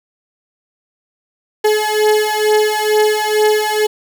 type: beating tone pair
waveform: 35% pulse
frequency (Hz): 425.3 / 427.5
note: G#4 / A4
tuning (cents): +41 / -50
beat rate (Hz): 2.2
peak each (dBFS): -13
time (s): 1.64-3.87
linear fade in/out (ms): 10
effects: none